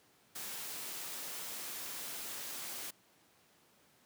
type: noise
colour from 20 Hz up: white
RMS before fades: -43 dBFS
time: 0.35-2.91 s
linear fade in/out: 10 ms
effects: pink hiss -67 dBFS RMS until 4.05 s + high-pass 150 Hz 12 dB/octave